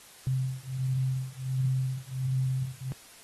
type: beating tone pair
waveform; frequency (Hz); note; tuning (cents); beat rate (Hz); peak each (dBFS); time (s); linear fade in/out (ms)
sine; 130 / 131.4; C3 / C3; -11 / +8; 1.4; -30; 0.27-2.92; 0
effects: white hiss -52 dBFS RMS until 3.23 s + AAC 32 kbps